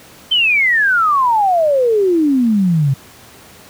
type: exponential sweep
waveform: sine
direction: down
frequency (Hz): 3136 to 130.6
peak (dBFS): -10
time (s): 0.31-2.94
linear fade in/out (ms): 10
effects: pink hiss -41 dBFS RMS until 3.69 s + high-pass 80 Hz 12 dB/octave